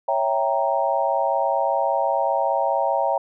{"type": "chord", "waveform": "sine", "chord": "C# diminished seventh", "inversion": "none", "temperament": "equal", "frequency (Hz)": [554.4, 659.3, 784, 932.3], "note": ["C#5", "E5", "G5", "Bb5"], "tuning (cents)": [0, 0, 0, 0], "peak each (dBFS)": -24, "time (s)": [0.08, 3.18], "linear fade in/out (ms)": 5, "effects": []}